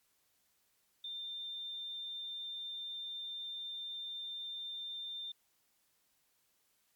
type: tone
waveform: sine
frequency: 3594 Hz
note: A7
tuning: 36 cents sharp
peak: -40 dBFS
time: 1.04-5.32 s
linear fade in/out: 5 ms
effects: white hiss -75 dBFS RMS until 6.95 s + MP3 96 kbps